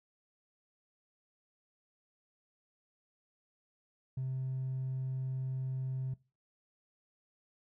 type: tone with hard clipping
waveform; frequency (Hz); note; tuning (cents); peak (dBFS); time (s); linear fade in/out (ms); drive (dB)
sine; 130.81; C3; 0; -34; 4.17-6.14; 5; 1
effects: noise-tail reverb RT60 0.3 s tail -21 dB re dry